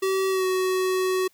square tone with pitch glide, 382.8 to 373 Hz, G4 to F#4, -41 to +14 cents, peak -22 dBFS, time 0.02-1.28 s, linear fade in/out 10 ms, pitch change -45 cents, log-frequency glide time 0.29-0.45 s, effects white hiss -62 dBFS RMS until 1.33 s

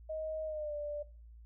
sine tone with pitch glide, 628 to 589.3 Hz, D#5 to D5, +16 to +6 cents, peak -36 dBFS, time 0.09-1.03 s, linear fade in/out 10 ms, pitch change -110 cents, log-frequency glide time 0.45-0.75 s, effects noise-tail reverb RT60 0.4 s tail -19 dB re dry + added 57 Hz sine -51 dBFS peak until 1.45 s

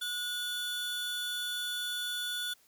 45% pulse tone pair together, 1458 / 3468 Hz, F#6 / A7, -26 / -26 cents, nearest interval octave + minor third, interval 1500 cents, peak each -38 / -35 dBFS, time 0.01-2.54 s, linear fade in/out 10 ms, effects white hiss -65 dBFS RMS until 2.67 s

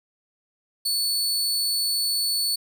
sawtooth tone, 4446 Hz, C#8, 4 cents sharp, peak -19 dBFS, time 0.85-2.56 s, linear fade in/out 10 ms, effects none

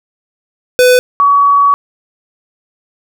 square / sine tone pair in turn, 500 / 1131.6 Hz, B4 / C#6, +21 / +35 cents, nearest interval octave + major second, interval 1414 cents, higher second, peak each -5 dBFS, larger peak neither, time 0.79-0.99 / 1.2-1.74 s, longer second, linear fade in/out 0 ms, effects none

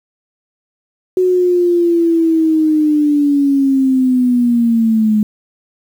sine linear sweep, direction down, 370 to 210.6 Hz, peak -9 dBFS, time 1.17-5.23 s, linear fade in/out 2 ms, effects 7-bit

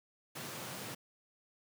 pink high-pass noise, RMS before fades -44 dBFS, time 0.35-0.95 s, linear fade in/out 10 ms, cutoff 110 Hz, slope 48 dB/octave, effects none

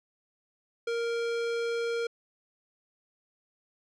square tone, 466.2 Hz, A#4, in tune, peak -29 dBFS, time 0.87-2.07 s, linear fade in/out 5 ms, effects low-pass 5000 Hz 12 dB/octave

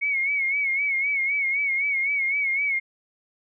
sine tone with vibrato, 2209 Hz, C#7, 7 cents flat, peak -21 dBFS, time 0.01-2.8 s, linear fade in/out 20 ms, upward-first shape sine, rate 3.9 Hz, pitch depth 71 cents each way, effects none

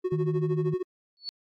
triangle tone with tremolo, 367.4 Hz, F#4, 12 cents flat, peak -21 dBFS, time 0.04-0.83 s, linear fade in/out 10 ms, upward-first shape sine, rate 13 Hz, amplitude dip 90%
sine tone, 155.56 Hz, D#3, in tune, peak -26 dBFS, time 0.12-0.74 s, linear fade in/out 2 ms
sine tone with exponential growth, 4429 Hz, C#8, 2 cents flat, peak -28 dBFS, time 1.17-1.29 s, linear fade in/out 0 ms, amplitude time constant 25 ms
effects tanh soft clip ceiling -14 dBFS + AAC 64 kbps

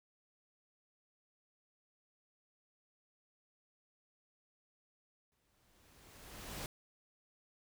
pink noise with exponential growth, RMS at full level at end -42 dBFS, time 5.32-6.66 s, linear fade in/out 0 ms, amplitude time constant 290 ms, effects none

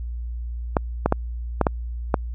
clicks, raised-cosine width 1 ms, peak -3 dBFS, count 6, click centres 0.768 / 1.06 / 1.124 / 1.613 / 1.668 / 2.142 s, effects added 59 Hz sine -27 dBFS peak until 2.34 s

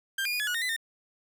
30% pulse tone with pitch steps, 1585 / 2419 / 2455 / 1700 / 1456 / 1843 / 2005 / 1823 Hz, G6 / D#7 / D#7 / G#6 / F#6 / A#6 / B6 / A#6, +19 / -49 / -24 / +40 / -28 / -20 / +26 / -39 cents, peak -25 dBFS, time 0.18-0.764 s, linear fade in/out 5 ms, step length 73 ms, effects none

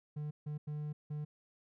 triangle tone bursts at uneven times, 149.7 Hz, D3, 33 cents sharp, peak -35 dBFS, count 4, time 0.16-0.31 / 0.46-0.58 / 0.67-0.93 / 1.1-1.25 s, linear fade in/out 10 ms, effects none

